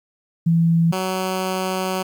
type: tone pair in turn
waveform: sine / 10% pulse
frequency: 166.4 / 187.07 Hz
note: E3 / F#3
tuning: +17 / +19 cents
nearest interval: major second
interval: 202 cents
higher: second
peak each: -13 dBFS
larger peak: neither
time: 0.46-0.92 / 0.92-2.03 s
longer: second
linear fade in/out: 10 ms
effects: 9-bit